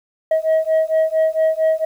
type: beating tone pair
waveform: sine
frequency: 635 / 639.4 Hz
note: D#5 / D#5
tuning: +35 / +47 cents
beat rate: 4.4 Hz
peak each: -15 dBFS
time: 0.31-1.85 s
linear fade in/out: 5 ms
effects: tanh soft clip ceiling -11 dBFS + 8-bit